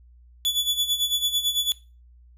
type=tone with tremolo; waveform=40% pulse; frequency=3437 Hz; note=A7; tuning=41 cents flat; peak=-18 dBFS; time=0.45-1.72 s; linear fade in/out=0 ms; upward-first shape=sine; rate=9 Hz; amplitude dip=75%; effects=noise-tail reverb RT60 0.3 s tail -18 dB re dry + added 60 Hz sine -49 dBFS peak until 2.37 s